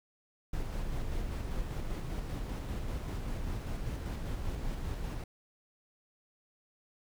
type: noise with tremolo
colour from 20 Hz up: brown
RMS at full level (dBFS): -35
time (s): 0.53-5.24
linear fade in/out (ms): 5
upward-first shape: square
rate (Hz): 5.1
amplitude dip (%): 25
effects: none